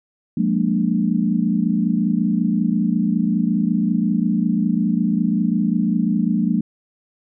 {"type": "chord", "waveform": "sine", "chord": "Bb dominant seventh", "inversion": "second", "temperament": "equal with one note detuned", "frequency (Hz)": [178.39, 207.7, 233.1, 293.7], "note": ["F3", "Ab3", "Bb3", "D4"], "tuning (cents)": [37, 0, 0, 0], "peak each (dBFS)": [-21, -20, -21, -25], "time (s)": [0.37, 6.61], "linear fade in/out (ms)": 5, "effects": []}